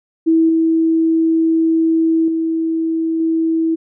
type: tone with level steps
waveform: sine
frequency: 325.2 Hz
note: E4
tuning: 23 cents flat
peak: -9 / -11 / -15 / -13 dBFS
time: 0.26-3.76 s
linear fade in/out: 20 ms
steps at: 0.49 / 2.28 / 3.2 s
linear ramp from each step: 2 ms
effects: none